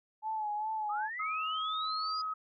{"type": "tone with vibrato", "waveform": "sine", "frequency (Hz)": 856, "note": "A5", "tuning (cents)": -48, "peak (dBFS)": -32, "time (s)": [0.22, 1.1], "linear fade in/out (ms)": 50, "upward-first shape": "sine", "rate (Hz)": 2.5, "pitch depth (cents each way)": 48}
{"type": "linear sweep", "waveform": "sine", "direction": "up", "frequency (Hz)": [1174.7, 4978], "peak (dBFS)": -37, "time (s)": [0.89, 2.22], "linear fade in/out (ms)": 10}
{"type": "tone", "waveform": "sine", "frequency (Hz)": 1272, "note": "D#6", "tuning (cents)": 38, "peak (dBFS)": -33, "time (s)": [1.19, 2.34], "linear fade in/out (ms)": 10}
{"effects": []}